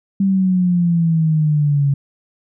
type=exponential sweep; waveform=sine; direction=down; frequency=196.8 to 138.59 Hz; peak=-12 dBFS; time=0.2-1.94 s; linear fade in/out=5 ms; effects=none